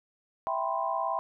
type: chord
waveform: sine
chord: C major seventh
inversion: first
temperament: equal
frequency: 659.3 / 784 / 987.8 / 1046.5 Hz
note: E5 / G5 / B5 / C6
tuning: 0 / 0 / 0 / 0 cents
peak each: -33 dBFS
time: 0.47-1.19 s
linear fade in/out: 0 ms
effects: none